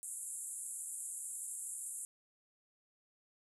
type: band-pass noise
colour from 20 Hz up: white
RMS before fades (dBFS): -44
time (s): 0.03-2.05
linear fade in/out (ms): 0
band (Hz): 7300 to 11000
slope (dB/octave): 96
effects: none